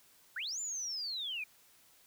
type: linear two-way sweep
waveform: sine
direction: up then down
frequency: 1326 to 7230 to 2357 Hz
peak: -36 dBFS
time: 0.36-1.44 s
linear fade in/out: 5 ms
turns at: 0.6 s
effects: white hiss -64 dBFS RMS until 2.06 s